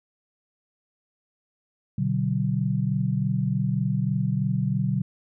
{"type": "chord", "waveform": "sine", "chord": "B minor", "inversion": "none", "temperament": "equal with one note detuned", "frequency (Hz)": [123.47, 146.83, 189.43], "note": ["B2", "D3", "F#3"], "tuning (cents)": [0, 0, 41], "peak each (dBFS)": -26, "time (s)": [1.98, 5.02], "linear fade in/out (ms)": 5, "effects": []}